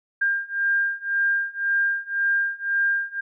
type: beating tone pair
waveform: sine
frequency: 1600 / 1601.9 Hz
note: G6 / G6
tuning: +35 / +37 cents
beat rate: 1.9 Hz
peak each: -24 / -23 dBFS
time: 0.21-3.21 s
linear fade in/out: 10 ms
effects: none